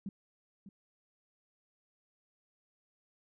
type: tone with echo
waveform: sine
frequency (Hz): 196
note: G3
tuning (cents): 0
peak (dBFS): -36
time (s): 0.06-0.09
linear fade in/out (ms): 2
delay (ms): 600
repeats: 1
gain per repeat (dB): -12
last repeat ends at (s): 0.69
effects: none